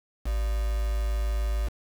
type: tone with quantisation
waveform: sine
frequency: 53.5 Hz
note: A1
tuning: 48 cents flat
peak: -24 dBFS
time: 0.25-1.69 s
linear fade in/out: 20 ms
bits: 6
effects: none